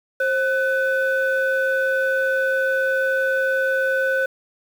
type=tone pair together; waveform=sine; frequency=530.7 / 1501 Hz; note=C5 / F#6; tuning=+24 / +24 cents; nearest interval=octave + tritone; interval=1800 cents; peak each=-19 dBFS; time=0.2-4.26 s; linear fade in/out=5 ms; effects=tanh soft clip ceiling -13 dBFS + 7-bit